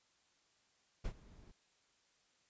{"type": "noise with ADSR envelope", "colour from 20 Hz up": "brown", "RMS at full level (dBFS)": -38, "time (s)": [1.04, 1.52], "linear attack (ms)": 12, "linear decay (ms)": 74, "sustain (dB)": -21, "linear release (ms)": 15, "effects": ["white hiss -74 dBFS RMS until 2.49 s", "resampled to 16000 Hz"]}